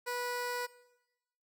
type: tone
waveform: 15% pulse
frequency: 489.6 Hz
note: B4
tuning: 15 cents flat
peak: -28 dBFS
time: 0.06-0.67 s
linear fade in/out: 20 ms
effects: noise-tail reverb RT60 1.0 s tail -19 dB re dry